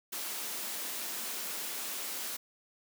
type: high-pass noise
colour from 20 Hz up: white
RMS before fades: -38 dBFS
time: 0.12-2.37 s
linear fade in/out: 10 ms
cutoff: 190 Hz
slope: 96 dB/octave
effects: none